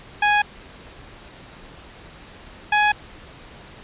20% pulse tone pair in turn, 830.6 / 837.3 Hz, G#5 / G#5, 0 / +14 cents, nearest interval unison, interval 14 cents, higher second, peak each -10 dBFS, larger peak neither, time 0.22-0.42 / 2.72-2.92 s, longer neither, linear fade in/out 5 ms, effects pink hiss -43 dBFS RMS until 3.83 s + resampled to 8000 Hz

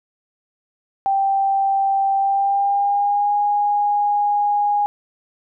sine tone with pitch glide, 784 to 823 Hz, G5 to G#5, 0 to -16 cents, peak -15 dBFS, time 1.06-4.86 s, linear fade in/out 0 ms, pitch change +84 cents, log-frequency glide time 2.17-3.34 s, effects none

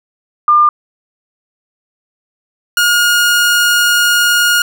sine / sawtooth tone pair in turn, 1200 / 1430.1 Hz, D6 / F6, +37 / +41 cents, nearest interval minor third, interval 304 cents, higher second, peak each -5 dBFS, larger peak neither, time 0.48-0.69 / 2.77-4.62 s, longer second, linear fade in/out 2 ms, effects none

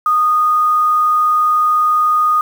sine tone with quantisation, 1234 Hz, D#6, 15 cents flat, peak -10 dBFS, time 0.06-2.41 s, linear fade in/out 2 ms, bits 6, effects none

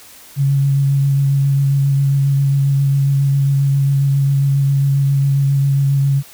sine tone with vibrato, 138.59 Hz, C#3, in tune, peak -11 dBFS, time 0.36-6.23 s, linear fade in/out 50 ms, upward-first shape sine, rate 7.4 Hz, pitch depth 16 cents each way, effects white hiss -41 dBFS RMS until 6.33 s

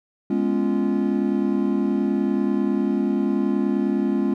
triangle chord, C# dominant seventh, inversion second, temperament equal with one note detuned, 207.7 / 246.9 / 277.2 / 345.8 Hz, G#3 / B3 / C#4 / E#4, 0 / 0 / 0 / -17 cents, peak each -21 / -24 / -22 / -24 dBFS, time 0.3-4.34 s, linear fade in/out 5 ms, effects none

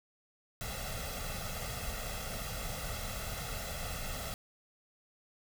pink noise with comb filter, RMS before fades -39 dBFS, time 0.61-4.34 s, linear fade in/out 0 ms, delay 1.5 ms, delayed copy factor +0.8, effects none

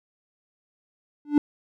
triangle tone with exponential growth, 293.7 Hz, D4, in tune, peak -9 dBFS, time 1.25-1.38 s, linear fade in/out 2 ms, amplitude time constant 28 ms, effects none

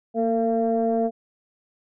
sine tone cluster, 230 / 452.8 / 683 Hz, A#3 / A4 / F5, -23 / +50 / -39 cents, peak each -23 dBFS, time 0.14-1.11 s, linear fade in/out 50 ms, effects tanh soft clip ceiling -12 dBFS

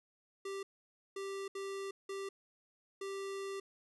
square tone bursts at uneven times, 392 Hz, G4, in tune, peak -40 dBFS, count 5, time 0.45-0.63 / 1.16-1.48 / 1.55-1.91 / 2.09-2.29 / 3.01-3.6 s, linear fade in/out 5 ms, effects resampled to 24000 Hz

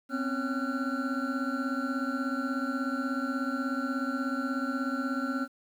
triangle tone cluster, 254.3 / 270.8 / 555 / 1369 / 1486 Hz, C4 / C#4 / C#5 / F6 / F#6, -49 / -40 / +2 / -35 / +7 cents, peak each -31 / -31 / -39 / -34 / -38 dBFS, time 0.09-5.48 s, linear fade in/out 50 ms, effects 10-bit

